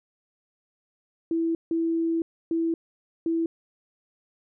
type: tone bursts at uneven times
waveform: sine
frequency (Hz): 330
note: E4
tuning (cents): +2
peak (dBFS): -22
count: 4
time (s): 1.31-1.55 / 1.71-2.22 / 2.51-2.74 / 3.26-3.46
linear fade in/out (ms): 2
effects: none